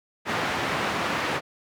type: band-pass noise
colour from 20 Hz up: white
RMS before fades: -27 dBFS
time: 0.25-1.41 s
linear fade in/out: 50 ms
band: 110 to 1800 Hz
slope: 12 dB/octave
effects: none